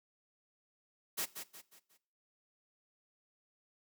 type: noise with echo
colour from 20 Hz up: white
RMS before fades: -36 dBFS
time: 1.17-1.26 s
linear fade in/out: 20 ms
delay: 180 ms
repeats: 4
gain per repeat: -8 dB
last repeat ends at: 1.98 s
effects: noise-tail reverb RT60 0.5 s tail -19 dB re dry + high-pass 150 Hz 12 dB/octave